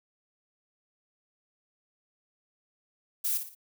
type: noise with echo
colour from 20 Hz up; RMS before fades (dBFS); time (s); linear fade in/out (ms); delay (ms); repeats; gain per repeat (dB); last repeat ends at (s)
violet; -29; 3.24-3.38; 10; 57; 3; -8; 3.551
effects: none